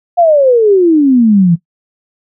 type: exponential sweep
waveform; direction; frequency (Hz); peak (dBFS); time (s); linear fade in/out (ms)
sine; down; 718 to 163; -4; 0.17-1.56; 20
effects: noise-tail reverb RT60 0.1 s tail -18 dB re dry